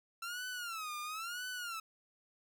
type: tone with vibrato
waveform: sawtooth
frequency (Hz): 1345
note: E6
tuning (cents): +34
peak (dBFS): -36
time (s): 0.22-1.8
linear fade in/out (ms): 5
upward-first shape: sine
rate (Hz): 0.99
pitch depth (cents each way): 190
effects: none